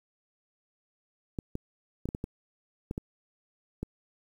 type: clicks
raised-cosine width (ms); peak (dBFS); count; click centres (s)
3; -20; 9; 1.388 / 1.554 / 2.056 / 2.089 / 2.149 / 2.241 / 2.911 / 2.979 / 3.83
effects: 9-bit